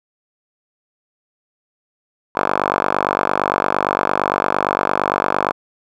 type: tone with band-pass filter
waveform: 5% pulse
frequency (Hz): 48.76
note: G1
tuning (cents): -8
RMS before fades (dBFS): -19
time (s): 2.35-5.52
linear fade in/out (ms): 10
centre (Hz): 990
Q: 8.6
effects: none